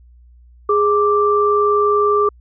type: tone pair together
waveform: sine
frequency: 414.3 / 1174.7 Hz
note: G#4 / D6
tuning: -4 / 0 cents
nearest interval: octave + tritone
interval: 1804 cents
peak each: -14 / -15 dBFS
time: 0.69-2.29 s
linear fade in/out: 5 ms
effects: added 60 Hz sine -43 dBFS peak until 2.4 s